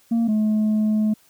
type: tone pair in turn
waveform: sine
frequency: 230.8 / 214.6 Hz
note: A#3 / A3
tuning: -17 / -43 cents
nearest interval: minor second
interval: 126 cents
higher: first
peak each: -14 dBFS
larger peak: neither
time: 0.11-0.28 / 0.28-1.14 s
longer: second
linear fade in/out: 10 ms
effects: tanh soft clip ceiling -16 dBFS + white hiss -57 dBFS RMS until 1.29 s